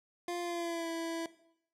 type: tone with pitch glide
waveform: 25% pulse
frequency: 349.2 to 330.9 Hz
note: F4 to E4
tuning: 0 to +7 cents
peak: -31 dBFS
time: 0.28-1.26 s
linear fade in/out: 2 ms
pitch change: -93 cents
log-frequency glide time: 0.41-0.88 s
effects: noise-tail reverb RT60 0.7 s tail -17 dB re dry + low-pass 11000 Hz 12 dB/octave